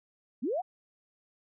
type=linear sweep; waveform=sine; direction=up; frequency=196 to 783 Hz; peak=-28 dBFS; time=0.42-0.62 s; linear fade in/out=20 ms; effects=none